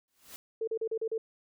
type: noise with exponential growth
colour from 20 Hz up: white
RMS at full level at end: -43 dBFS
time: 0.08-0.36 s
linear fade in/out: 0 ms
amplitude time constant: 59 ms
type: tone bursts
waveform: sine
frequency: 446.5 Hz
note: A4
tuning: 25 cents sharp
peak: -29 dBFS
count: 6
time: 0.61-1.18 s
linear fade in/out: 5 ms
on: 65 ms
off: 36 ms
effects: none